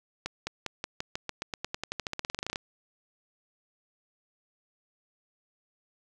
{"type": "accelerating click train", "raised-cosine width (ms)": 0.2, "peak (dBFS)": -15, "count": 26, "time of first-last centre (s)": [0.26, 2.559], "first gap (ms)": 210, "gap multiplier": 0.92, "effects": []}